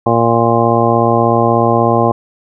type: harmonic tone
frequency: 116.54 Hz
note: A#2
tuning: in tune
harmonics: 1 / 2 / 3 / 4 / 5 / 6 / 7 / 9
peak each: -17 / -17 / -17 / -17 / -17 / -17 / -17 / -17 dBFS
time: 0.06-2.12 s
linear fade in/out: 5 ms
effects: none